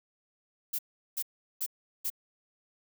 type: noise bursts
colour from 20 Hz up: violet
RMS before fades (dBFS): -32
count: 4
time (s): 0.73-2.102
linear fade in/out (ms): 10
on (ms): 58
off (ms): 380
effects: none